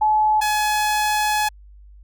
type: tone pair in turn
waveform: sine / sawtooth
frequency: 857 / 846.7 Hz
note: A5 / G#5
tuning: -46 / +33 cents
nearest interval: unison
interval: 21 cents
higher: first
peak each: -14 dBFS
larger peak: neither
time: 0.01-0.41 / 0.41-1.49 s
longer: second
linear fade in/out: 10 ms
effects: added 50 Hz sine -42 dBFS peak until 2.03 s